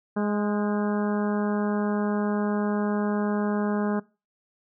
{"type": "harmonic tone with a mistuned harmonic", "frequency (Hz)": 207.7, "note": "G#3", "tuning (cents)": 0, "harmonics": [1, 2, 3, 4, 5, 6, 7, 8], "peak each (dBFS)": [-24, -30, -34, -36, -38, -40, -41, -42], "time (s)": [0.16, 4], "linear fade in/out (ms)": 10, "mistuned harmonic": 8, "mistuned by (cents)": -49, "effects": ["noise-tail reverb RT60 0.3 s tail -22 dB re dry"]}